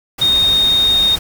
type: tone in noise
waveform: sine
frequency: 3702 Hz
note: A#7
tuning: 13 cents flat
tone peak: -10 dBFS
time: 0.21-1.16 s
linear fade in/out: 10 ms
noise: pink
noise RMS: -26 dBFS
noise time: 0.18-1.19 s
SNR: +13 dB
effects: none